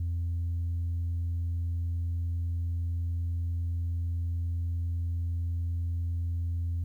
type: tone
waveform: sine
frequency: 85.2 Hz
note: F2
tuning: 42 cents flat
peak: -26 dBFS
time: 0-6.84 s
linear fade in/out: 5 ms
effects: tanh soft clip ceiling -26 dBFS + 11-bit